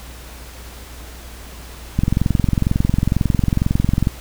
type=click train; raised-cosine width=5 ms; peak=-3 dBFS; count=47; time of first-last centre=1.99-4.071 s; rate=22.1 Hz; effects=added 60 Hz sine -36 dBFS peak until 4.2 s + pink hiss -39 dBFS RMS until 4.2 s